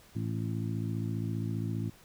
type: harmonic tone with a mistuned harmonic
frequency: 55 Hz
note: A1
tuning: in tune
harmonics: 2 / 3 / 4 / 5 / 6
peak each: -33 / -37 / -39 / -41 / -43 dBFS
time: 0.15-1.9 s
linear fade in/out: 10 ms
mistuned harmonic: 6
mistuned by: +39 cents
effects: pink hiss -58 dBFS RMS until 2.04 s